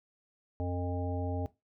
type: harmonic tone with a mistuned harmonic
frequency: 89.3 Hz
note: F2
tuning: 39 cents sharp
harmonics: 1 / 3 / 5 / 7 / 9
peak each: -33 / -38 / -40 / -41 / -43 dBFS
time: 0.6-1.46 s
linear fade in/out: 0 ms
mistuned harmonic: 7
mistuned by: -25 cents
effects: noise-tail reverb RT60 0.2 s tail -17 dB re dry